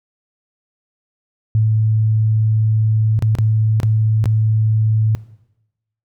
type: tone with dropouts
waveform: sine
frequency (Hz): 109.4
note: A2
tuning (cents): -9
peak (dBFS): -11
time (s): 1.55-5.15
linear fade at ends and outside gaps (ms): 0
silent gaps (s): 3.191-3.224 / 3.352-3.386 / 3.801-3.832 / 4.241-4.257
effects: noise-tail reverb RT60 0.9 s tail -19 dB re dry